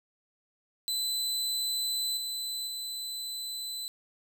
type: tone with level steps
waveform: sawtooth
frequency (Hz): 4017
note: B7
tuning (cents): +29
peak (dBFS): -26 / -30 / -32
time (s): 0.88-3.88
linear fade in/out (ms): 0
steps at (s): 2.17 / 2.67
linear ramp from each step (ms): 2
effects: none